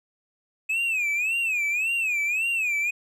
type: tone with vibrato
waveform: triangle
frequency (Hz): 2532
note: D#7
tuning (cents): +30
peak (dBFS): -21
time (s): 0.69-2.91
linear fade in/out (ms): 10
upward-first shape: sine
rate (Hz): 1.8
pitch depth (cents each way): 160
effects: none